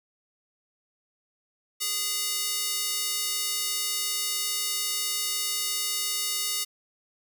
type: tone with high-pass filter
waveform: square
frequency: 411.5 Hz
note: G#4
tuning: 16 cents flat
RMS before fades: -29 dBFS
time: 1.8-6.65 s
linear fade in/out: 20 ms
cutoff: 4400 Hz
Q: 0.78
effects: none